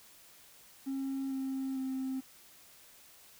triangle tone with pitch steps, 270 / 266.6 / 263.2 Hz, C#4 / C4 / C4, -45 / +33 / +10 cents, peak -30 dBFS, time 0.86-2.21 s, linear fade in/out 20 ms, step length 450 ms, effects tanh soft clip ceiling -29 dBFS + white hiss -58 dBFS RMS until 3.39 s

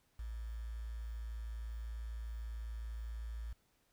sine tone with quantisation, 56.3 Hz, A1, 40 cents sharp, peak -40 dBFS, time 0.19-3.53 s, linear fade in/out 5 ms, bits 10, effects pink hiss -75 dBFS RMS until 3.92 s

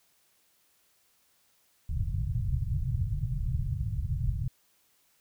white low-pass noise, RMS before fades -30 dBFS, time 1.89-4.48 s, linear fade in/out 5 ms, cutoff 140 Hz, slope 48 dB/octave, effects white hiss -68 dBFS RMS until 5.2 s

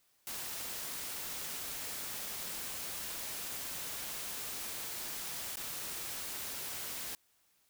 white noise with dropouts, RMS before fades -41 dBFS, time 0.27-7.15 s, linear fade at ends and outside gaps 1 ms, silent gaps 5.558-5.57 s, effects white hiss -72 dBFS RMS until 7.69 s

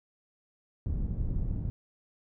pink low-pass noise, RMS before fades -31 dBFS, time 0.86-1.7 s, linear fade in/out 0 ms, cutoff 150 Hz, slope 12 dB/octave, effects none

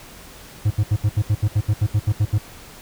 triangle tone bursts, 104.8 Hz, G#2, 16 cents sharp, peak -12 dBFS, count 14, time 0.65-2.384 s, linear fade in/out 10 ms, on 57 ms, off 72 ms, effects pink hiss -42 dBFS RMS until 2.81 s

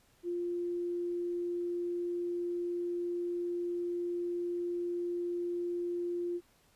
sine tone, 349.2 Hz, F4, in tune, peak -32 dBFS, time 0.23-6.41 s, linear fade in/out 50 ms, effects pink hiss -67 dBFS RMS until 6.75 s + resampled to 32000 Hz

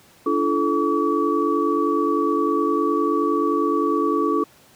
sine tone cluster, 290.7 / 340.4 / 433.7 / 1140 Hz, D4 / F4 / A4 / C#6, -18 / -44 / -25 / +48 cents, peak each -23 dBFS, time 0.26-4.44 s, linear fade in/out 5 ms, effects pink hiss -52 dBFS RMS until 4.75 s + high-pass 100 Hz 12 dB/octave

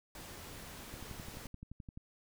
pink noise, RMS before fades -49 dBFS, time 0.15-1.47 s, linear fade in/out 2 ms
click train, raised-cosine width 5 ms, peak -34 dBFS, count 13, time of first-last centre 0.94-1.974 s, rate 11.6 Hz
effects none

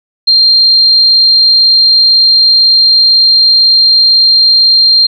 sine tone, 4186 Hz, C8, in tune, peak -3 dBFS, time 0.27-5.07 s, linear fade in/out 10 ms, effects none

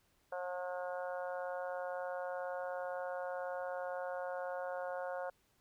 harmonic tone, 180.2 Hz, F#3, 45 cents flat, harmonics 3 / 4 / 5 / 6 / 7 / 8 / 9, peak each -40 / -44 / -49 / -51 / -57 / -48 / -59 dBFS, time 0.32-5.3 s, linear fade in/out 5 ms, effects pink hiss -74 dBFS RMS until 5.6 s

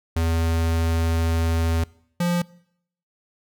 square tone pair in turn, 82.41 / 174.62 Hz, E2 / F3, 0 / 0 cents, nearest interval octave + minor second, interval 1300 cents, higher second, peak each -20 dBFS, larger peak neither, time 0.16-1.84 / 2.2-2.42 s, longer first, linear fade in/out 5 ms, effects noise-tail reverb RT60 0.7 s tail -23 dB re dry

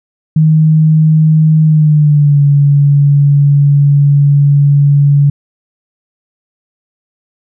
sine tone with pitch glide, 156.6 to 142.78 Hz, D#3 to D3, +11 to -48 cents, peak -4 dBFS, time 0.36-5.3 s, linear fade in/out 5 ms, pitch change -159 cents, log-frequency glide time 1.64-2.41 s, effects none

